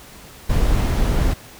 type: noise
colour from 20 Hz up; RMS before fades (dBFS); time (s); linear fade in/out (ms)
brown; -17; 0.49-1.34; 10
effects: pink hiss -42 dBFS RMS until 1.59 s